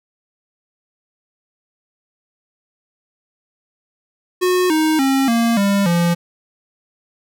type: tone with pitch steps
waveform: square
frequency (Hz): 364 / 313.2 / 269.6 / 232 / 199.62 / 171.79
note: F#4 / D#4 / C#4 / A#3 / G3 / F3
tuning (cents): -28 / +11 / -48 / -8 / +32 / -28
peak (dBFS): -14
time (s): 4.41-6.15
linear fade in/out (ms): 20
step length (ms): 290
effects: none